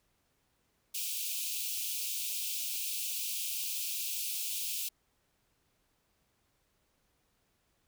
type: high-pass noise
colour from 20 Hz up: white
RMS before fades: -36 dBFS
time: 0.94-4.89 s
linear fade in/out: 10 ms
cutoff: 2400 Hz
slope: 96 dB/octave
effects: pink hiss -75 dBFS RMS until 7.87 s